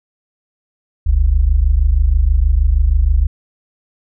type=tone pair together; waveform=sine; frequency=43.38 / 69.7 Hz; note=F1 / C#2; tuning=-11 / +10 cents; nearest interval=minor sixth; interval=821 cents; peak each=-12 dBFS; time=1.06-3.27 s; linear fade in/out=10 ms; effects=none